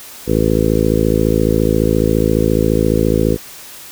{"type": "harmonic tone", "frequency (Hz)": 54.5, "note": "A1", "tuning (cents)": -16, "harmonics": [1, 2, 3, 4, 5, 6, 7, 8, 9], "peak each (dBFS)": [-20, -20, -20, -20, -20, -20, -20, -20, -20], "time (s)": [0.26, 3.38], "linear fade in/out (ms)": 50, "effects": ["white hiss -35 dBFS RMS until 3.91 s"]}